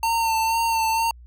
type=tone with vibrato; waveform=square; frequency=905 Hz; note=A5; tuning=48 cents sharp; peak=-20 dBFS; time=0.03-1.11 s; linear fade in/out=2 ms; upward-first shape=sine; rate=2.1 Hz; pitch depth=28 cents each way; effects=added 60 Hz sine -42 dBFS peak until 1.26 s